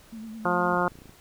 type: tone with vibrato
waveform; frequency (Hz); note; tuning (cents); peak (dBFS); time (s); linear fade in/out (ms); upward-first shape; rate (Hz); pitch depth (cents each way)
sine; 221.6; A3; +13; -36; 0.12-0.76; 10; triangle; 9.3; 62
type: harmonic tone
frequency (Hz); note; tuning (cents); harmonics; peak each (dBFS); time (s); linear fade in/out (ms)
177.5; F3; +28; 1 / 2 / 3 / 4 / 5 / 6 / 7 / 8; -30 / -30 / -30 / -30 / -30 / -30 / -30 / -30; 0.45-0.88; 2
type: clicks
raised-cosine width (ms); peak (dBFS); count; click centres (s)
3; -35; 11; 0.726 / 0.773 / 0.814 / 0.85 / 0.883 / 0.919 / 0.955 / 0.988 / 1.019 / 1.057 / 1.094
effects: pink hiss -54 dBFS RMS until 1.2 s